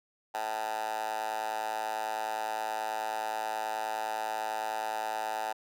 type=tone with high-pass filter; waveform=10% pulse; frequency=109.4 Hz; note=A2; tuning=9 cents flat; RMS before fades=-34 dBFS; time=0.34-5.53 s; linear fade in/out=10 ms; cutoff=830 Hz; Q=6.5; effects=none